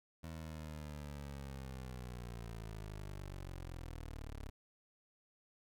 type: linear sweep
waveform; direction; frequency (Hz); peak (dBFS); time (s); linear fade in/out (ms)
20% pulse; down; 82 to 34.32; -40; 0.23-4.5; 10
effects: none